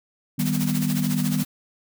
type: chord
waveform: sine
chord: Eb augmented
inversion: none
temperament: equal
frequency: 155.56 / 196 / 246.9 Hz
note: Eb3 / G3 / B3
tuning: 0 / 0 / 0 cents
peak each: -25 dBFS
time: 0.38-1.44 s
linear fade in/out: 10 ms
type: noise with tremolo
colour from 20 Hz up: white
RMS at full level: -30 dBFS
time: 0.39-1.45 s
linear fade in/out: 5 ms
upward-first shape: sine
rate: 14 Hz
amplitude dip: 70%
effects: none